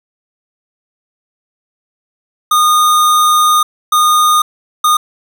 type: tone bursts at uneven times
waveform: square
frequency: 1227 Hz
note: D#6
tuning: 25 cents flat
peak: -8 dBFS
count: 3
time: 2.51-3.63 / 3.92-4.42 / 4.84-4.97 s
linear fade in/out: 5 ms
effects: none